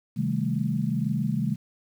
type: chord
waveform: sine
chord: A half-diminished seventh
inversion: first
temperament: just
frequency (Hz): 132 / 158.4 / 198 / 220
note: C3 / Eb3 / G3 / A3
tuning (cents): +16 / +31 / +18 / 0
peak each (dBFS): -29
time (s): 0.16-1.56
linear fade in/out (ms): 20
effects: 9-bit